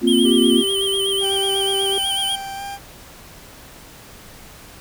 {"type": "chord", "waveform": "sine", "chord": "Bb suspended second", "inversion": "none", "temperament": "just", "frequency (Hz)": [233.1, 262.2, 349.6], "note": ["Bb3", "C4", "F4"], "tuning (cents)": [0, 4, 2], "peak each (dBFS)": -17, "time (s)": [0.01, 0.64], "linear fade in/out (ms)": 50}
{"type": "tone with vibrato", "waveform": "square", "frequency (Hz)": 3136, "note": "G7", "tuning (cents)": 0, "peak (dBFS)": -20, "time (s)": [0.07, 2.36], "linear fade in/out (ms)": 10, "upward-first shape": "sine", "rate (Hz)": 8.1, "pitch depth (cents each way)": 68}
{"type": "tone", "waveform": "triangle", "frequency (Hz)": 390.7, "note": "G4", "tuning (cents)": -6, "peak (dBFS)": -20, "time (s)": [0.25, 1.98], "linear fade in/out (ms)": 2}
{"type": "tone with pitch glide", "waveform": "40% pulse", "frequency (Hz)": [784, 797.2], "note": ["G5", "G5"], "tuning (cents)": [0, 29], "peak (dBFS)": -27, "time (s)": [1.2, 2.79], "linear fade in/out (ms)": 50, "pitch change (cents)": 29, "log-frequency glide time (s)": [2.56, 2.62]}
{"effects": ["pink hiss -42 dBFS RMS until 4.8 s"]}